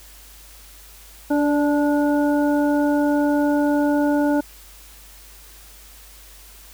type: harmonic tone with a mistuned harmonic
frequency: 290.7 Hz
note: D4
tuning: 18 cents flat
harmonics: 1 / 2 / 3 / 5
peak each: -17 / -23 / -27 / -31 dBFS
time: 1.3-4.41 s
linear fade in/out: 10 ms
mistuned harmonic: 2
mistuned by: +18 cents
effects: added 50 Hz sine -46 dBFS peak until 6.73 s + white hiss -46 dBFS RMS until 6.73 s